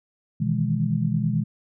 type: chord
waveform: sine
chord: E major seventh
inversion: second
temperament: equal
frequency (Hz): 123.47 / 155.56 / 164.81 / 207.7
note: B2 / D#3 / E3 / G#3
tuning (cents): 0 / 0 / 0 / 0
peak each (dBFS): -26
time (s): 0.4-1.44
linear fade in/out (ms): 10
effects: none